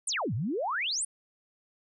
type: exponential two-way sweep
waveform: sine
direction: down then up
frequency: 10000 to 98 to 10000 Hz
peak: -28 dBFS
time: 0.07-1.05 s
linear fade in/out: 5 ms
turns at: 0.34 s
effects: none